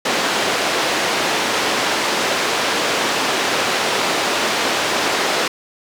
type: band-pass noise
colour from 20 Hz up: pink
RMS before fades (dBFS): -19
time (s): 0.05-5.48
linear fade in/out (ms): 5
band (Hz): 370 to 5500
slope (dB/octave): 12
effects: none